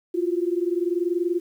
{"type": "tone pair together", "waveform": "sine", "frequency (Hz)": [343, 363.4], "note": ["F4", "F#4"], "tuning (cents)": [-31, -31], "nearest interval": "minor second", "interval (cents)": 100, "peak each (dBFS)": [-23, -25], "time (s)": [0.14, 1.4], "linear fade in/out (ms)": 10, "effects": ["9-bit"]}